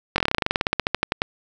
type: slowing click train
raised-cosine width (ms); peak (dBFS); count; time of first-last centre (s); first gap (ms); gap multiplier
0.3; -3; 22; 0.16-1.219; 21; 1.08
effects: none